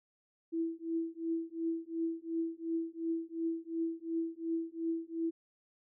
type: tone with tremolo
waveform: sine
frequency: 329.6 Hz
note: E4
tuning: in tune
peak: -29 dBFS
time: 0.52-5.31 s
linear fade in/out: 20 ms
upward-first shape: triangle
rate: 2.8 Hz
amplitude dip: 100%
effects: none